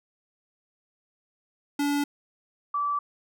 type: tone pair in turn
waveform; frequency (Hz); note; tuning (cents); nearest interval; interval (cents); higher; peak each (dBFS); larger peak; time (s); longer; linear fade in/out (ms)
square / sine; 287.5 / 1158; D4 / D6; -37 / -25; 2 octaves; 2412; second; -24 / -24; neither; 1.79-2.04 / 2.74-2.99; neither; 5
effects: none